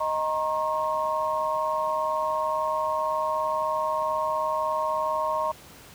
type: tone cluster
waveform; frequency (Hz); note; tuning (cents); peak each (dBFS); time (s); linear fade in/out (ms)
sine; 624 / 937 / 1079; D#5 / A#5 / C#6; +5 / +9 / -47; -28; 0-5.52; 10
effects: pink hiss -48 dBFS RMS until 5.94 s + high-pass 60 Hz 12 dB/octave